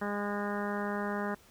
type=harmonic tone with a mistuned harmonic; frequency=204.3 Hz; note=G#3; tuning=28 cents flat; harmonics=1 / 2 / 3 / 4 / 5 / 6 / 7 / 8 / 9; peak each=-35 / -38 / -40 / -41 / -42 / -43 / -43 / -44 / -45 dBFS; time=0.01-1.35 s; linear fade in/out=10 ms; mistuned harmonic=7; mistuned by=+20 cents; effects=pink hiss -60 dBFS RMS until 1.5 s